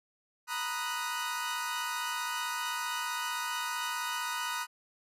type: chord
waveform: sawtooth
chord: B major seventh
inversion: third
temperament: equal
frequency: 932.3 / 987.8 / 1244.5 / 1480 Hz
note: A#5 / B5 / D#6 / F#6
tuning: 0 / 0 / 0 / 0 cents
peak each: -36 / -35 / -34 / -34 dBFS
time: 0.47-4.67 s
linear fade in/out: 50 ms
effects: resampled to 32000 Hz